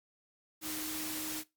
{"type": "tone in noise", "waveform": "sine", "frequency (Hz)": 311.1, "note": "D#4", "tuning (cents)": 0, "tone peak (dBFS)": -42, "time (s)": [0.61, 1.44], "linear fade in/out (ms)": 50, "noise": "white", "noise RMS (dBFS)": -39, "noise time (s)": [0.61, 1.44], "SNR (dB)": -6, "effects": ["noise-tail reverb RT60 0.2 s tail -19 dB re dry", "Opus 48 kbps"]}